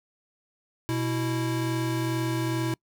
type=tone pair together; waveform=square; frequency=123.47 / 328.1 Hz; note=B2 / E4; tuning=0 / -8 cents; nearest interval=octave + perfect fourth; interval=1692 cents; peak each=-29 / -29 dBFS; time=0.89-2.74 s; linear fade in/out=0 ms; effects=noise-tail reverb RT60 0.1 s tail -26 dB re dry